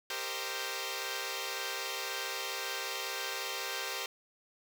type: chord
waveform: 5% pulse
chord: C minor seventh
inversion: second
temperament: equal with one note detuned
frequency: 392 / 461.3 / 523.3 / 622.3 Hz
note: G4 / Bb4 / C5 / Eb5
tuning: 0 / -18 / 0 / 0 cents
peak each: -29 / -29 / -28 / -34 dBFS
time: 0.1-4.06 s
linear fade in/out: 2 ms
effects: none